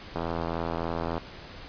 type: click train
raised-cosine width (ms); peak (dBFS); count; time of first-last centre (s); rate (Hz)
1; -16; 86; 0.16-1.179; 83.4
effects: pink hiss -44 dBFS RMS until 1.68 s + resampled to 11025 Hz